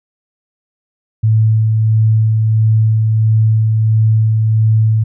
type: tone with tremolo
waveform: sine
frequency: 110 Hz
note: A2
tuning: in tune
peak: -7 dBFS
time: 1.23-5.04 s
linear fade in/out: 10 ms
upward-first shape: sine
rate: 1.5 Hz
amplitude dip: 25%
effects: none